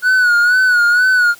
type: tone with vibrato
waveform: triangle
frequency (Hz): 1465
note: F#6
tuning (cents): -18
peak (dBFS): -7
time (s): 0.02-1.35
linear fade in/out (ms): 50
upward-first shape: sine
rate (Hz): 2.1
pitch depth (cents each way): 63
effects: white hiss -42 dBFS RMS until 1.39 s